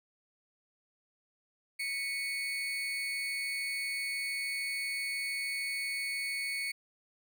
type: tone with amplitude modulation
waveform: 35% pulse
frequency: 2217 Hz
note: C#7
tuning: in tune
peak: -29 dBFS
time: 1.79-6.72 s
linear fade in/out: 10 ms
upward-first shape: sine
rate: 233 Hz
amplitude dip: 55%
effects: none